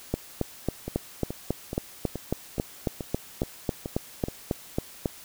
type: two click trains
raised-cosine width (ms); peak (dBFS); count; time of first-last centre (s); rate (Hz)
2; -11 / -18; 19 / 9; 0.14-5.058 / 0.88-4.284; 3.66 / 2.35
effects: white hiss -47 dBFS RMS until 5.24 s